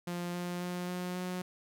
sawtooth tone with pitch steps, 175 / 176.62 / 178.26 / 179.92 / 181.59 Hz, F3 / F3 / F3 / F#3 / F#3, +4 / +20 / +36 / -48 / -32 cents, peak -31 dBFS, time 0.07-1.42 s, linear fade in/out 5 ms, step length 270 ms, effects none

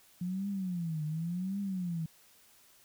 sine tone with vibrato, 174.61 Hz, F3, in tune, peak -32 dBFS, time 0.21-2.06 s, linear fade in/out 5 ms, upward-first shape triangle, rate 0.9 Hz, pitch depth 260 cents each way, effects white hiss -62 dBFS RMS until 2.84 s

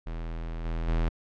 square tone with level steps, 41.2 Hz, E1, in tune, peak -33 / -29 / -24 dBFS, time 0.06-1.09 s, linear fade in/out 10 ms, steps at 0.64 / 0.87 s, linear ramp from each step 20 ms, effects low-pass 3000 Hz 12 dB/octave

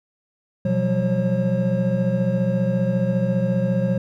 triangle tone cluster, 124.3 / 175.1 / 189.8 / 539 Hz, B2 / F3 / F#3 / C#5, +12 / +5 / +44 / -49 cents, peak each -22 / -22 / -20 / -23 dBFS, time 0.65-3.98 s, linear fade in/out 5 ms, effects none

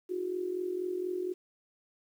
sine tone with amplitude modulation, 363.2 Hz, F#4, 32 cents flat, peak -28 dBFS, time 0.09-1.34 s, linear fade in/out 20 ms, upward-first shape sine, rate 44.2 Hz, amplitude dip 70%, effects 10-bit

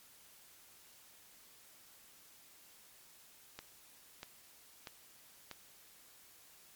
click train, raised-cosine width 0.2 ms, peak -27 dBFS, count 4, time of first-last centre 3.59-5.513 s, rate 1.56 Hz, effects white hiss -61 dBFS RMS until 6.75 s + MP3 96 kbps

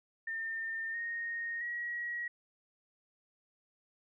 sine tone with pitch steps, 1809 / 1857.7 / 1907.7 Hz, A6 / A#6 / A#6, +48 / -6 / +40 cents, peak -35 dBFS, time 0.27-2.28 s, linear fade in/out 5 ms, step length 670 ms, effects none

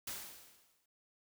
white noise with exponential decay, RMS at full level -40 dBFS, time 0.07-0.86 s, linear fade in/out 5 ms, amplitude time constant 170 ms, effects none

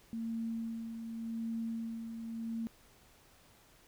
sine tone with tremolo, 227.5 Hz, A#3, 42 cents flat, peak -34 dBFS, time 0.13-2.67 s, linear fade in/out 0 ms, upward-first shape sine, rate 0.87 Hz, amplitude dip 50%, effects pink hiss -63 dBFS RMS until 3.87 s

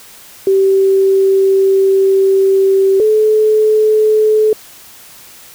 sine tone pair in turn, 387.1 / 430.9 Hz, G4 / A4, -22 / -36 cents, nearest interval major second, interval 186 cents, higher second, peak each -7 dBFS, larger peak neither, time 0.47-3 / 3-4.53 s, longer first, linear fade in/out 2 ms, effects white hiss -38 dBFS RMS until 5.54 s

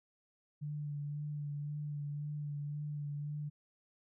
sine tone with vibrato, 146.83 Hz, D3, in tune, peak -37 dBFS, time 0.61-3.5 s, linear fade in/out 20 ms, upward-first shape sine, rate 1.9 Hz, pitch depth 23 cents each way, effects none

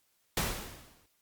pink noise with exponential decay, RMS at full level -28 dBFS, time 0.37-1.06 s, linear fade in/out 2 ms, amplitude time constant 150 ms, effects white hiss -73 dBFS RMS until 1.21 s + Opus 48 kbps

